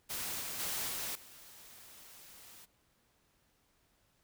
white noise with level steps, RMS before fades -39 / -41 / -37 / -39 / -55 dBFS, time 0.09-2.66 s, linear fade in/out 20 ms, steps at 0.41 / 0.59 / 0.88 / 1.15 s, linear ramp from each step 5 ms, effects pink hiss -73 dBFS RMS until 4.23 s

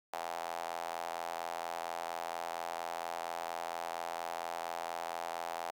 sawtooth tone with high-pass filter, 84.3 Hz, E2, 39 cents sharp, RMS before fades -40 dBFS, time 0.13-5.71 s, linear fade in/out 5 ms, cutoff 750 Hz, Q 3.8, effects none

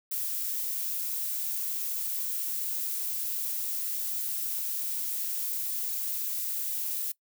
violet noise, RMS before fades -32 dBFS, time 0.11-7.12 s, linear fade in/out 5 ms, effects noise-tail reverb RT60 0.1 s tail -22 dB re dry

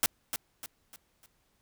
white noise with echo, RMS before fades -25 dBFS, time 0.03-0.06 s, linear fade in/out 0 ms, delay 300 ms, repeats 4, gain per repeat -8 dB, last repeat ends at 1.26 s, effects pink hiss -72 dBFS RMS until 1.61 s

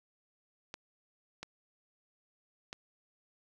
clicks, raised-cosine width 0.2 ms, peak -24 dBFS, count 3, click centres 0.741 / 1.43 / 2.729 s, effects none

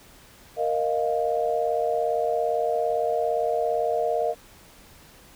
sine chord, Bb suspended fourth, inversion none, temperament just, 466.2 / 621.6 / 699.2 Hz, Bb4 / Eb5 / F5, 0 / -2 / +2 cents, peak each -26 dBFS, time 0.56-4.35 s, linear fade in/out 50 ms, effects pink hiss -51 dBFS RMS until 5.35 s

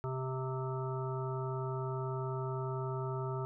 harmonic tone, 130.81 Hz, C3, in tune, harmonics 1 / 3 / 5 / 7 / 9 / 10, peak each -36 / -40 / -46 / -45 / -49 / -46 dBFS, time 0.04-3.45 s, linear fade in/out 0 ms, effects none

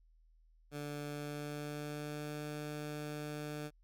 15% pulse tone with pitch glide, 146.4 to 149.39 Hz, D3 to D3, -5 to +30 cents, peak -34 dBFS, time 0.71-3.71 s, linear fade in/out 50 ms, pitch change +35 cents, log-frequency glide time 1.07-2.39 s, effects added 40 Hz sine -63 dBFS peak until 3.83 s

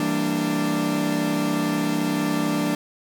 40% pulse chord, E half-diminished seventh, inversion none, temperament equal with one note detuned, 164.81 / 196 / 229.7 / 293.7 Hz, E3 / G3 / Bb3 / D4, 0 / 0 / -25 / 0 cents, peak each -28 / -28 / -27 / -23 dBFS, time 0-2.75 s, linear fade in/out 2 ms, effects none

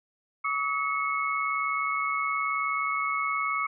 sine tone cluster, 1138 / 1277 / 2199 Hz, C#6 / D#6 / C#7, +45 / +45 / -14 cents, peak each -30 dBFS, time 0.44-3.67 s, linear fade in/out 10 ms, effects none

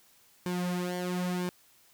sawtooth tone with flanger, 179.3 Hz, F3, 46 cents sharp, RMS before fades -32 dBFS, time 0.46-1.49 s, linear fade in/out 0 ms, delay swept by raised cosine 1.5 to 4.8 ms, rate 1 Hz, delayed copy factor -0.75, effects white hiss -62 dBFS RMS until 1.93 s

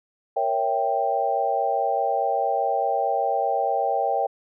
sine chord, A# diminished seventh, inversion none, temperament equal, 466.2 / 554.4 / 659.3 / 784 Hz, A#4 / C#5 / E5 / G5, 0 / 0 / 0 / 0 cents, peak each -29 / -27 / -27 / -23 dBFS, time 0.36-4.27 s, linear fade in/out 10 ms, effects none

